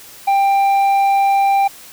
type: tone with tanh clipping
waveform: sine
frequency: 790 Hz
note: G5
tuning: 13 cents sharp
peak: -12 dBFS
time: 0.27-1.68 s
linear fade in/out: 10 ms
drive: 6 dB
effects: white hiss -39 dBFS RMS until 1.92 s